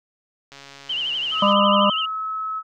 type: click train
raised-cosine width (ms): 0.2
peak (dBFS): -24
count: 141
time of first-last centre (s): 0.52-1.527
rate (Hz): 139
type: tone with vibrato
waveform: sine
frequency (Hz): 2954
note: F#7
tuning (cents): -3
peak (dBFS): -22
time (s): 0.89-2.06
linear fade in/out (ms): 10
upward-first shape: triangle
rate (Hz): 12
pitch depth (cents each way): 130
type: tone with pitch glide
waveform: sine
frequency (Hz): 1278 to 1292.1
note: D#6 to E6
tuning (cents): +46 to -35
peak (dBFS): -24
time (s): 1.31-2.63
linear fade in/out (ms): 50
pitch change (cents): +19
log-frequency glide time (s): 1.6-2.24
type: harmonic tone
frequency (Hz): 201.4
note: G3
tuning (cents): +47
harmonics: 1 / 3 / 5 / 6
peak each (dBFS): -20 / -20 / -20 / -20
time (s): 1.42-1.9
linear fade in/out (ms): 5
effects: none